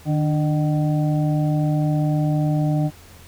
harmonic tone with a mistuned harmonic, 152.5 Hz, D#3, 34 cents flat, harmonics 1 / 2 / 4 / 5, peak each -18 / -24 / -30 / -32 dBFS, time 0.05-2.91 s, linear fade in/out 50 ms, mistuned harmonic 2, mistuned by -52 cents, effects added 85 Hz sine -47 dBFS peak until 3.27 s + pink hiss -47 dBFS RMS until 3.27 s

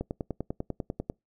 click train, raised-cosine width 2 ms, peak -18 dBFS, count 12, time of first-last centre 0.01-1.099 s, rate 10.1 Hz, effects noise-tail reverb RT60 0.2 s tail -26 dB re dry

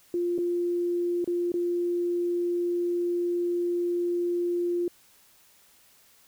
sine tone with dropouts, 349.2 Hz, F4, in tune, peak -24 dBFS, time 0.14-4.88 s, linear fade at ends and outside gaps 2 ms, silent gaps 0.38-0.386 / 1.244-1.275 / 1.519-1.54 s, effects white hiss -59 dBFS RMS until 6.27 s

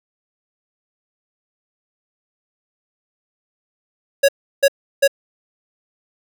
square tone bursts, 554.4 Hz, C#5, in tune, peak -10 dBFS, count 3, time 4.23-5.078 s, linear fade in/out 10 ms, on 56 ms, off 340 ms, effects none

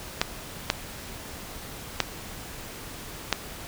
clicks, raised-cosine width 0.2 ms, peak -3 dBFS, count 4, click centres 0.215 / 0.701 / 2.003 / 3.327 s, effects pink hiss -40 dBFS RMS until 3.67 s

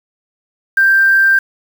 sine tone with quantisation, 1576 Hz, G6, 9 cents sharp, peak -7 dBFS, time 0.77-1.39 s, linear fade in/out 5 ms, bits 5, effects none

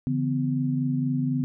sine tone cluster, 143.2 / 167.2 / 252.6 Hz, D3 / E3 / B3, -43 / +25 / +39 cents, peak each -26 / -33 / -25 dBFS, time 0.07-1.44 s, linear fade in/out 0 ms, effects none

